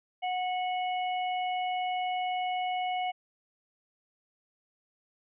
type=harmonic tone; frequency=733 Hz; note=F#5; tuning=16 cents flat; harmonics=1 / 3 / 4; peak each=-29 / -39 / -41 dBFS; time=0.22-3.12 s; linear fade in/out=20 ms; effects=none